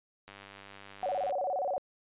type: click train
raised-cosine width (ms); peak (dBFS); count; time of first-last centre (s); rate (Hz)
0.3; -32; 103; 0.28-1.307; 99.3
type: tone with vibrato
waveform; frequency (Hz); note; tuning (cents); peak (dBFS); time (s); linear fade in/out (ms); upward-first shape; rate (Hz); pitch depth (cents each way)
sine; 646; E5; -35; -29; 1.03-1.78; 0; square; 17; 240
effects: resampled to 8000 Hz